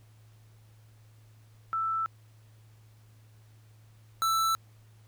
sine / square tone pair in turn, 1324 / 1324 Hz, E6 / E6, +7 / +7 cents, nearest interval unison, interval 0 cents, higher neither, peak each -27 / -25 dBFS, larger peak second, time 1.73-2.06 / 4.22-4.55 s, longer neither, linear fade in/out 0 ms, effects added 109 Hz sine -54 dBFS peak until 5.07 s + pink hiss -66 dBFS RMS until 5.07 s

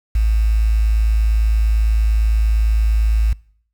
sine tone with quantisation, 54.4 Hz, A1, 19 cents flat, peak -12 dBFS, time 0.15-3.33 s, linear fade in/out 5 ms, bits 6, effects noise-tail reverb RT60 0.6 s tail -24 dB re dry

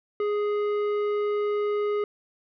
triangle tone with tanh clipping, 415.3 Hz, G#4, in tune, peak -25 dBFS, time 0.2-2.04 s, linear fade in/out 2 ms, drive 15 dB, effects none

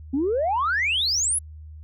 sine exponential sweep, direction up, 255.2 to 11130 Hz, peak -19 dBFS, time 0.13-1.39 s, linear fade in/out 10 ms, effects tanh soft clip ceiling -16 dBFS + added 77 Hz sine -38 dBFS peak until 1.83 s

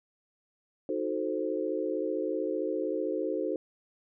sine chord, D# diminished seventh, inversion none, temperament equal with one note detuned, 311.1 / 366.6 / 440 / 523.3 Hz, D#4 / F#4 / A4 / C5, 0 / -16 / 0 / 0 cents, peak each -34 dBFS, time 0.89-3.56 s, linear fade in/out 2 ms, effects none

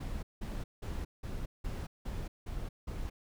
brown noise bursts, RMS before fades -38 dBFS, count 8, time 0-3.1 s, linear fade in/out 10 ms, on 230 ms, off 180 ms, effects none

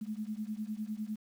sine beating tone pair, 210.2 / 220.1 Hz, G#3 / A3, +21 / +1 cents, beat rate 9.9 Hz, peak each -38 / -39 dBFS, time 0.01-1.16 s, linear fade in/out 10 ms, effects 10-bit

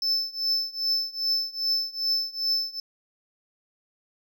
triangle tone with tremolo, 5270 Hz, E8, 1 cent flat, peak -19 dBFS, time 0.02-2.8 s, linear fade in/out 2 ms, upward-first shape triangle, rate 2.5 Hz, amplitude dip 95%, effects none

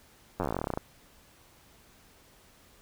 slowing click train, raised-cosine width 1 ms, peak -16 dBFS, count 19, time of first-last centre 0.4-0.775 s, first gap 10 ms, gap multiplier 1.08, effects pink hiss -59 dBFS RMS until 2.81 s

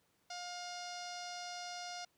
sawtooth tone with low-pass filter, 710 Hz, F5, 28 cents sharp, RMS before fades -45 dBFS, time 0.3-2.05 s, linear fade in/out 5 ms, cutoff 5400 Hz, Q 4.6, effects pink hiss -75 dBFS RMS until 2.17 s + high-pass 100 Hz 12 dB/octave

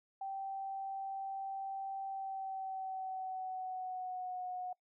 sine tone with pitch glide, 778 to 730.1 Hz, G5 to F#5, -13 to -23 cents, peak -38 dBFS, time 0.21-4.73 s, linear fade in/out 5 ms, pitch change -110 cents, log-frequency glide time 2.07-4.46 s, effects noise-tail reverb RT60 0.1 s tail -23 dB re dry

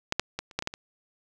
clicks, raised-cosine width 0.2 ms, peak -8 / -6 / -14 / -30 / -10 / -16 / -11 / -21 dBFS, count 8, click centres 0.124 / 0.196 / 0.39 / 0.512 / 0.59 / 0.624 / 0.674 / 0.739 s, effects none

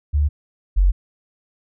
sine tone pair in turn, 73.42 / 46.25 Hz, D2 / F#1, 0 / 0 cents, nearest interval minor sixth, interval 800 cents, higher first, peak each -14 / -11 dBFS, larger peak second, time 0.13-0.29 / 0.76-0.92 s, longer neither, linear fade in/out 20 ms, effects none

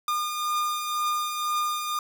45% pulse beating tone pair, 1211 / 1213 Hz, D#6 / D#6, -47 / -44 cents, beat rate 2 Hz, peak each -34 / -26 dBFS, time 0.08-1.99 s, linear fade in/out 2 ms, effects none

